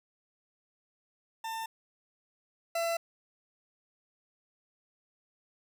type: tone pair in turn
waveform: 40% pulse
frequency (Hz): 897 / 672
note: A5 / E5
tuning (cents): +33 / +33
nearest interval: perfect fourth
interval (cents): 500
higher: first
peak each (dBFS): -34 / -28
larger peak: second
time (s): 1.44-1.66 / 2.75-2.97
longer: neither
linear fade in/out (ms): 5
effects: none